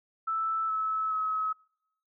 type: tone with pitch steps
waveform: sine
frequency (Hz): 1318.5 / 1300.3 / 1282.4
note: E6 / E6 / E6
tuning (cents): 0 / -24 / -48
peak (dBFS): -27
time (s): 0.27-1.53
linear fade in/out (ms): 10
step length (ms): 420
effects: noise-tail reverb RT60 0.8 s tail -26 dB re dry